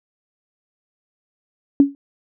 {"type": "tone with exponential decay", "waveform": "sine", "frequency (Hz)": 280, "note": "C#4", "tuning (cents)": 18, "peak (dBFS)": -4, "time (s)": [1.8, 1.95], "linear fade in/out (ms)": 1, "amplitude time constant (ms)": 32, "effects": []}